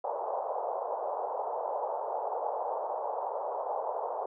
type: band-pass noise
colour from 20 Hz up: white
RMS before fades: -34 dBFS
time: 0.04-4.26 s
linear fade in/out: 5 ms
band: 470 to 940 Hz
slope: 48 dB/octave
effects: none